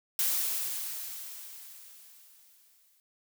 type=noise with exponential decay; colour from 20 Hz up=blue; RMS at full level=-27 dBFS; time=0.19-3 s; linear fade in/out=1 ms; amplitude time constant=610 ms; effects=none